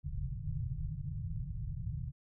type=low-pass noise; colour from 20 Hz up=white; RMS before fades=-38 dBFS; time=0.03-2.12 s; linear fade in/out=50 ms; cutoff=160 Hz; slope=96 dB/octave; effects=none